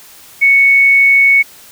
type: tone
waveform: sine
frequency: 2217 Hz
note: C#7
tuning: in tune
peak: -5 dBFS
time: 0.41-1.43 s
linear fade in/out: 20 ms
effects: white hiss -39 dBFS RMS until 1.71 s